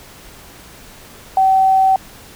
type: tone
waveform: sine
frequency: 765 Hz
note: G5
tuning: 42 cents flat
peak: -9 dBFS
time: 1.37-1.96 s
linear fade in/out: 2 ms
effects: pink hiss -40 dBFS RMS until 2.35 s